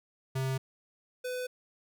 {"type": "tone pair in turn", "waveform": "square", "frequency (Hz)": [132.4, 501.5], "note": ["C3", "B4"], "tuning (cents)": [21, 26], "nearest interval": "octave + major seventh", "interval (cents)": 2305, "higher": "second", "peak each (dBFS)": [-30, -34], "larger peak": "first", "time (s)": [[0.35, 0.58], [1.24, 1.47]], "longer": "neither", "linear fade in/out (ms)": 10, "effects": []}